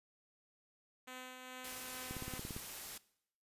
5% pulse tone with tremolo, 255 Hz, C4, 44 cents flat, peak -35 dBFS, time 1.07-2.39 s, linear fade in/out 10 ms, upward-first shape triangle, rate 2.4 Hz, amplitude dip 40%
white noise, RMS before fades -47 dBFS, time 1.64-2.98 s, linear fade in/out 5 ms
click train, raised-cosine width 3 ms, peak -31 dBFS, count 9, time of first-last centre 2.11-2.565 s, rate 17.6 Hz
effects noise-tail reverb RT60 0.7 s tail -20 dB re dry + resampled to 32000 Hz

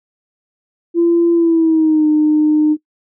sine tone with pitch glide, 340 to 304.7 Hz, F4 to D#4, -46 to -36 cents, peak -8 dBFS, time 0.94-2.77 s, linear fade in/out 50 ms, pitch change -190 cents, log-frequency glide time 1.33-2.07 s, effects noise-tail reverb RT60 0.1 s tail -21 dB re dry + tanh soft clip ceiling -4 dBFS

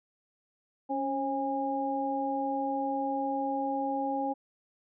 sine tone cluster, 276.8 / 539 / 818 Hz, C#4 / C#5 / G#5, -2 / -49 / -26 cents, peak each -33 / -35 / -31 dBFS, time 0.89-4.34 s, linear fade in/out 20 ms, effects none

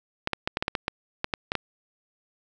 clicks, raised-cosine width 0.3 ms, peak -9 dBFS, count 12, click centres 0.274 / 0.333 / 0.475 / 0.571 / 0.625 / 0.681 / 0.752 / 0.881 / 1.244 / 1.338 / 1.519 / 1.553 s, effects none

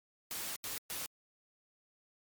white noise bursts at uneven times, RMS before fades -40 dBFS, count 3, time 0.31-0.56 / 0.64-0.78 / 0.9-1.06 s, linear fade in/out 0 ms, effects MP3 96 kbps

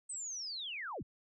sine linear sweep, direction down, 8330 to 36.05 Hz, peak -39 dBFS, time 0.09-1.03 s, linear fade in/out 10 ms, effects none

